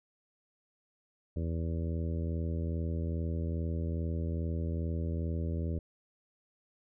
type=harmonic tone; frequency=82.41 Hz; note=E2; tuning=in tune; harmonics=1 / 2 / 3 / 4 / 5 / 6 / 7; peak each=-32 / -38 / -42 / -44 / -46 / -48 / -49 dBFS; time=1.36-5.79 s; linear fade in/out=5 ms; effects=none